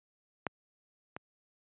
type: clicks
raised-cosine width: 0.5 ms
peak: -16 / -24 dBFS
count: 2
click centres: 0.467 / 1.165 s
effects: high-pass 100 Hz 12 dB/octave + resampled to 8000 Hz